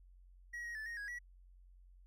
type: tone with pitch steps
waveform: triangle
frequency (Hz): 1909 / 1888 / 1747 / 1865 / 1655 / 1935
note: A#6 / A#6 / A6 / A#6 / G#6 / B6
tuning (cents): +41 / +22 / -13 / 0 / -6 / -36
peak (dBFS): -40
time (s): 0.53-1.19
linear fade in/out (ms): 10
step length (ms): 110
effects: added 45 Hz sine -58 dBFS peak until 2.06 s